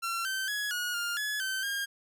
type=tone with pitch steps; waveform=sawtooth; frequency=1360 / 1547 / 1679 / 1449 / 1407 / 1700 / 1542 / 1616 Hz; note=F6 / G6 / G#6 / F#6 / F6 / G#6 / G6 / G#6; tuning=-46 / -23 / +18 / -37 / +12 / +40 / -29 / -48 cents; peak=-27 dBFS; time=0.02-1.86 s; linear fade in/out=20 ms; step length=230 ms; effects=none